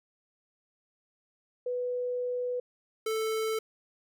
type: tone pair in turn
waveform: sine / square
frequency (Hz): 494.4 / 440.5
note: B4 / A4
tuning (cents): +2 / +2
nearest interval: major second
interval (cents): 200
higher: first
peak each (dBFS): -29 / -29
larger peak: neither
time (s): 1.66-2.6 / 3.06-3.59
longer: first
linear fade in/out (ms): 5
effects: none